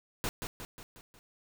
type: noise with echo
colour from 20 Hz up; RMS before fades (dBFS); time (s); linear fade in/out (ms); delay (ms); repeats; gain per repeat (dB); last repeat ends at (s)
pink; -33; 0.24-0.29; 0; 180; 5; -5; 1.19
effects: none